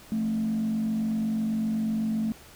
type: tone with frequency modulation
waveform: sine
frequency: 220 Hz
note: A3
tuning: in tune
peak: -23 dBFS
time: 0.12-2.32 s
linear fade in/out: 0 ms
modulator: 47.9 Hz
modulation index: 0.44
effects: tanh soft clip ceiling -21 dBFS + pink hiss -50 dBFS RMS until 2.55 s